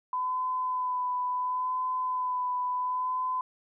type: tone with vibrato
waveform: sine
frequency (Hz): 1006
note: B5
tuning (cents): +32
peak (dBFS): -27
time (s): 0.13-3.41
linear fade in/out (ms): 2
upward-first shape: sine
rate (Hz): 0.71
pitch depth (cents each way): 18
effects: none